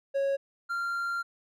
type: tone pair in turn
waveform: triangle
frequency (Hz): 551 / 1385.7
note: C#5 / F6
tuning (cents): -11 / -14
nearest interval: octave + major third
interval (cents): 1597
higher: second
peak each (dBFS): -23 / -27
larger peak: first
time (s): 0.14-0.37 / 0.69-1.23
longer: second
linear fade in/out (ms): 20
effects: none